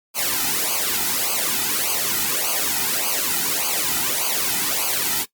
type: noise with flanger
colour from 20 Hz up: white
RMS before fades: -22 dBFS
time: 0.14-5.26 s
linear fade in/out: 50 ms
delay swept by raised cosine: 0.54 to 1.84 ms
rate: 1.7 Hz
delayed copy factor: -0.95
effects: noise-tail reverb RT60 0.1 s tail -18 dB re dry + Opus 48 kbps